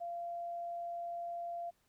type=tone; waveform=sine; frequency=689 Hz; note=F5; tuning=24 cents flat; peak=-38 dBFS; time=0-1.71 s; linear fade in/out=20 ms; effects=pink hiss -75 dBFS RMS until 1.88 s